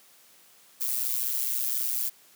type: noise with amplitude modulation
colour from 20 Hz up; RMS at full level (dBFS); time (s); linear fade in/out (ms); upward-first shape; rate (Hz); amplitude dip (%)
violet; -25; 0.8-2.1; 20; sine; 124; 80
effects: white hiss -57 dBFS RMS until 2.35 s + high-pass 150 Hz 12 dB/octave